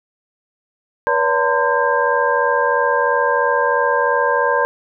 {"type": "tone cluster", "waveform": "sine", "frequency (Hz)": [485, 568, 911, 1025, 1597], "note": ["B4", "C#5", "A#5", "C6", "G6"], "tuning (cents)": [-31, 42, -40, -36, 32], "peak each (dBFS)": -20, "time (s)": [1.07, 4.65], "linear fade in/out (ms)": 0, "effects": []}